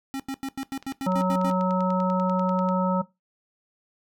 square tone bursts, 270 Hz, C#4, 45 cents flat, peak -29 dBFS, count 10, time 0.14-1.502 s, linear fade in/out 0 ms, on 57 ms, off 88 ms
click train, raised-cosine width 0.2 ms, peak -26 dBFS, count 22, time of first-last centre 0.63-2.689 s, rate 10.2 Hz
harmonic tone, 184.9 Hz, F#3, 1 cent flat, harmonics 1 / 3 / 5 / 7, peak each -22 / -27 / -29 / -30 dBFS, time 1.06-3.02 s, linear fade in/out 10 ms
effects noise-tail reverb RT60 0.2 s tail -18 dB re dry

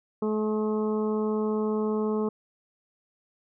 harmonic tone with a mistuned harmonic, 214.7 Hz, A3, 42 cents flat, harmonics 1 / 2 / 3 / 4 / 5 / 6, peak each -27 / -27 / -42 / -40 / -39 / -45 dBFS, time 0.22-2.29 s, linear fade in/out 5 ms, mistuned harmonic 6, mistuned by -20 cents, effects none

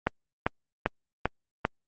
click train, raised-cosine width 0.5 ms, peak -8 dBFS, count 5, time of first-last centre 0.07-1.651 s, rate 2.53 Hz, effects Opus 24 kbps

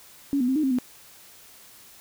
sine tone with pitch steps, 280.1 / 246.9 / 263.3 / 307.7 / 266.3 / 250.2 Hz, C#4 / B3 / C4 / D#4 / C4 / B3, +18 / 0 / +11 / -19 / +31 / +23 cents, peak -20 dBFS, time 0.33-0.786 s, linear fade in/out 0 ms, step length 76 ms, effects white hiss -50 dBFS RMS until 2 s

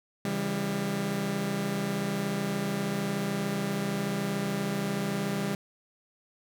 sawtooth chord, C# diminished, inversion none, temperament just, 138.59 / 166.31 / 199.57 Hz, C#3 / E3 / G3, 0 / +16 / +31 cents, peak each -32 / -31 / -26 dBFS, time 0.25-5.55 s, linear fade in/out 2 ms, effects none

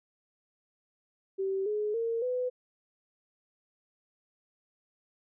sine tone with pitch steps, 386.2 / 421.2 / 459.3 / 500.8 Hz, G4 / G#4 / A#4 / B4, -26 / +24 / -26 / +24 cents, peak -28 dBFS, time 1.38-2.5 s, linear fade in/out 20 ms, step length 280 ms, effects none

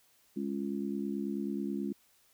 harmonic tone, 69.3 Hz, C#2, in tune, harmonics 3 / 4 / 5, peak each -35 / -37 / -39 dBFS, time 0.36-1.93 s, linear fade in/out 10 ms, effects white hiss -67 dBFS RMS until 2.33 s

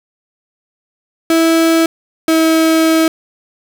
35% pulse tone pair in turn, 327.5 / 322.2 Hz, E4 / E4, -11 / -39 cents, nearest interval unison, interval 28 cents, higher first, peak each -7 / -7 dBFS, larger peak neither, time 1.3-1.86 / 2.28-3.08 s, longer second, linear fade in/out 2 ms, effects none

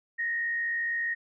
sine tone with frequency modulation, 1864.7 Hz, A#6, in tune, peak -27 dBFS, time 0.18-1.15 s, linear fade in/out 20 ms, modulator 66 Hz, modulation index 0.47, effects none

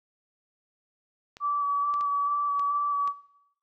clicks, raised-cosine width 0.2 ms, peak -27 dBFS, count 5, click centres 1.369 / 1.94 / 2.01 / 2.595 / 3.076 s
sine tone with vibrato, 1151 Hz, D6, 35 cents flat, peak -24 dBFS, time 1.4-3.13 s, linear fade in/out 50 ms, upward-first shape square, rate 2.3 Hz, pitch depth 13 cents each way
effects noise-tail reverb RT60 0.8 s tail -18 dB re dry

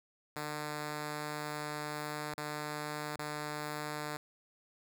5% pulse tone with dropouts, 149.9 Hz, D3, 36 cents sharp, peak -26 dBFS, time 0.36-4.17 s, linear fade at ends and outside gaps 2 ms, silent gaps 2.341-2.379 / 3.161-3.19 s, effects none

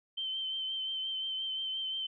sine tone with vibrato, 3100 Hz, G7, 20 cents flat, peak -33 dBFS, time 0.17-2.07 s, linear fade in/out 10 ms, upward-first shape sine, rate 5.7 Hz, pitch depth 24 cents each way, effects none

